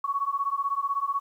sine beating tone pair, 1108.7 / 1124.7 Hz, C#6 / C#6, 0 / +25 cents, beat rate 16 Hz, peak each -28 dBFS, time 0.04-1.2 s, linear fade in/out 5 ms, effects 10-bit

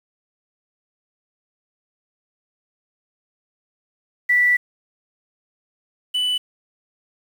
sine / triangle tone pair in turn, 1964 / 2984 Hz, B6 / F#7, -10 / +14 cents, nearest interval perfect fifth, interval 724 cents, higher second, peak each -13 / -17 dBFS, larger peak first, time 4.29-4.57 / 6.14-6.38 s, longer first, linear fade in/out 10 ms, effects 7-bit

